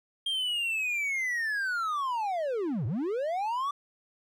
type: linear two-way sweep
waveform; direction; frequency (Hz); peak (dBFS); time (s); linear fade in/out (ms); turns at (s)
triangle; down then up; 3219 to 97.3 to 1173; -26; 0.26-3.71; 5; 2.86
effects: none